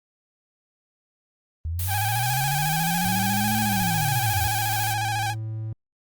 sine linear two-way sweep, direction up then down, 77.78 to 220 to 77.78 Hz, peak -25 dBFS, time 1.65-4.47 s, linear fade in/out 0 ms, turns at 3.6 s
blue noise, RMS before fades -30 dBFS, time 1.79-4.93 s, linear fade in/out 2 ms
sawtooth tone with vibrato, 806 Hz, G5, 48 cents sharp, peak -21 dBFS, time 1.87-5.35 s, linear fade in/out 50 ms, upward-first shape square, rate 14 Hz, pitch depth 56 cents each way
triangle tone, 110 Hz, A2, in tune, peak -26 dBFS, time 3.05-5.73 s, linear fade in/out 5 ms
effects Opus 32 kbps

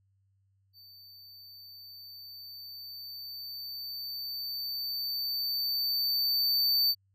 square tone with level ramp, 4566 Hz, D8, 50 cents flat, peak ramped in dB -52 to -23 dBFS, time 0.73-6.95 s, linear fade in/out 50 ms, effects added 97 Hz sine -67 dBFS peak until 7.14 s

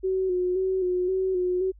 sine tone with vibrato, 369.5 Hz, F#4, 2 cents flat, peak -22 dBFS, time 0.03-1.72 s, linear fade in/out 20 ms, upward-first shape square, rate 1.9 Hz, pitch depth 36 cents each way, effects added 50 Hz sine -48 dBFS peak until 1.79 s

